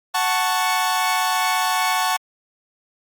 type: chord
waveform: sawtooth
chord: F# minor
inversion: none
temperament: equal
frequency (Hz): 740 / 880 / 1108.7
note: F#5 / A5 / C#6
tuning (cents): 0 / 0 / 0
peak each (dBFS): -19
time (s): 0.14-2.17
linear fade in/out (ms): 10
effects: Opus 48 kbps